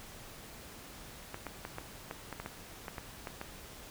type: clicks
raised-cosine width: 0.5 ms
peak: -24 dBFS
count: 12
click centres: 1.344 / 1.467 / 1.651 / 1.784 / 2.111 / 2.327 / 2.4 / 2.461 / 2.882 / 2.982 / 3.272 / 3.414 s
effects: pink hiss -50 dBFS RMS until 3.9 s